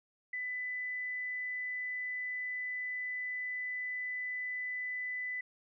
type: tone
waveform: sine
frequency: 1998 Hz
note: B6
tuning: 20 cents sharp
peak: -35 dBFS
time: 0.33-5.41 s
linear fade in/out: 5 ms
effects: none

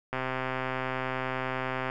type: click train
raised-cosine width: 0.5 ms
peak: -16 dBFS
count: 231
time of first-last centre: 0.13-1.899 s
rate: 130 Hz
effects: none

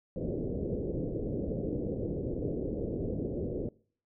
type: low-pass noise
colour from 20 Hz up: white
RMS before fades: -34 dBFS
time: 0.16-3.69 s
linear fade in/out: 2 ms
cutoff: 510 Hz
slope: 48 dB/octave
effects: noise-tail reverb RT60 0.5 s tail -23 dB re dry

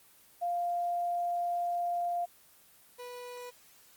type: tone pair in turn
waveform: sine / 30% pulse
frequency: 698.5 / 490.9 Hz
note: F5 / B4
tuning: 0 / -10 cents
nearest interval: tritone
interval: 610 cents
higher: first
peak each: -29 / -39 dBFS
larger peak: first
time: 0.41-2.26 / 2.98-3.51 s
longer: first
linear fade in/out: 20 ms
effects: white hiss -60 dBFS RMS until 3.96 s + Opus 24 kbps

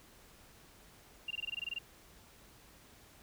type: tone bursts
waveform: sine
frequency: 2787 Hz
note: F7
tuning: 4 cents flat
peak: -35 dBFS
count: 11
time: 1.28-1.787 s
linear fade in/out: 5 ms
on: 27 ms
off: 21 ms
effects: added 50 Hz sine -69 dBFS peak until 3.22 s + pink hiss -60 dBFS RMS until 3.22 s

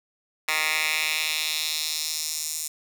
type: tone with high-pass filter sweep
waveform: 10% pulse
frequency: 155.56 Hz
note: D#3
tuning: in tune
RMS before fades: -27 dBFS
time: 0.48-2.68 s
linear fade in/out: 5 ms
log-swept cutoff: 1700 to 7300 Hz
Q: 1.7
effects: none

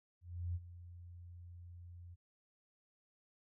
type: tone with ADSR envelope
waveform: sine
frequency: 87.31 Hz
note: F2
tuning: in tune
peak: -35 dBFS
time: 0.21-2.16 s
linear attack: 340 ms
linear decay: 40 ms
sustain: -15 dB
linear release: 28 ms
effects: none

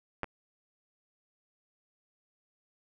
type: clicks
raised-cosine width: 0.5 ms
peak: -16 / -29 dBFS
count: 2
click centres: 0.233 / 0.243 s
effects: none

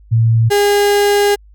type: tone pair in turn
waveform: sine / 35% pulse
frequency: 113.9 / 407.8 Hz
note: A#2 / G#4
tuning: -40 / -32 cents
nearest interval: octave + minor seventh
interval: 2208 cents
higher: second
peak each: -8 dBFS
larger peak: neither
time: 0.11-0.5 / 0.5-1.36 s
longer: second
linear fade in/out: 20 ms
effects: added 51 Hz sine -40 dBFS peak until 1.54 s

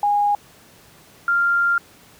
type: tone pair in turn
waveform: sine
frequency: 821 / 1392.8 Hz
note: G#5 / F6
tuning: -20 / -5 cents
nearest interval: major sixth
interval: 915 cents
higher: second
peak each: -15 dBFS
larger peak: neither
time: 0.03-0.35 / 1.28-1.78 s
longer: second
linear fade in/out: 2 ms
effects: pink hiss -49 dBFS RMS until 2.19 s + high-pass 80 Hz 12 dB/octave

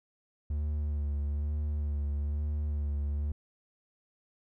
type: tone with vibrato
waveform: triangle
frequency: 73.42 Hz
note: D2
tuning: in tune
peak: -27 dBFS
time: 0.5-3.32 s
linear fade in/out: 5 ms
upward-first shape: sine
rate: 1.1 Hz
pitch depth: 34 cents each way
effects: none

